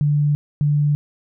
sine tone pair in turn, 146.83 / 146.83 Hz, D3 / D3, 0 / 0 cents, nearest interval unison, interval 0 cents, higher neither, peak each -14 dBFS, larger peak neither, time 0.01-0.35 / 0.61-0.95 s, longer neither, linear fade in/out 0 ms, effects none

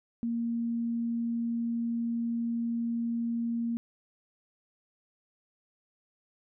sine tone, 233.1 Hz, A#3, in tune, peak -28 dBFS, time 0.23-3.77 s, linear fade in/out 0 ms, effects none

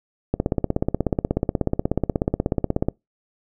click train, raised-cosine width 2 ms, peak -6 dBFS, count 43, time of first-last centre 0.34-2.885 s, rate 16.5 Hz, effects noise-tail reverb RT60 0.2 s tail -26 dB re dry

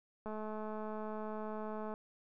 click train, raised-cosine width 1 ms, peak -30 dBFS, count 362, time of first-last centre 0.26-1.939 s, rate 215 Hz, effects none

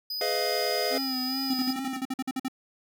square tone, 4978 Hz, D#8, in tune, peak -31 dBFS, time 0.1-1.73 s, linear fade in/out 5 ms
square chord, F half-diminished seventh, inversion first, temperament just, 419.1 / 502.9 / 628.6 / 698.5 Hz, Ab4 / Cb5 / Eb5 / F5, +16 / +31 / +18 / 0 cents, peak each -33 dBFS, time 0.21-0.98 s, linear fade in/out 2 ms
square tone with vibrato, 261.6 Hz, C4, in tune, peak -31 dBFS, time 0.9-2.02 s, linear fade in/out 50 ms, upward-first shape sine, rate 2.4 Hz, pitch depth 47 cents each way
square tone bursts, 261.6 Hz, C4, in tune, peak -28 dBFS, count 12, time 1.5-2.483 s, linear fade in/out 5 ms, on 37 ms, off 49 ms
effects none

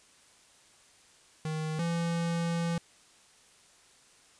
square tone pair in turn, 156.5 / 168.83 Hz, D#3 / E3, +10 / +42 cents, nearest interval minor second, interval 132 cents, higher second, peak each -32 / -29 dBFS, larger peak second, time 1.45-1.79 / 1.79-2.78 s, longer second, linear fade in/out 2 ms, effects white hiss -60 dBFS RMS until 4.39 s + resampled to 22050 Hz

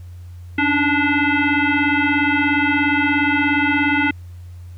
sine tone with frequency modulation, 880 Hz, A5, in tune, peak -14 dBFS, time 0.58-4.11 s, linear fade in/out 5 ms, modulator 581 Hz, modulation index 2.8, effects added 88 Hz sine -33 dBFS peak until 4.77 s + pink hiss -56 dBFS RMS until 4.77 s

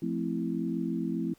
sine chord, F major seventh, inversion none, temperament equal, 174.61 / 220 / 261.6 / 329.6 Hz, F3 / A3 / C4 / E4, 0 / 0 / 0 / 0 cents, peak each -34 dBFS, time 0.02-1.34 s, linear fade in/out 5 ms, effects pink hiss -64 dBFS RMS until 1.38 s

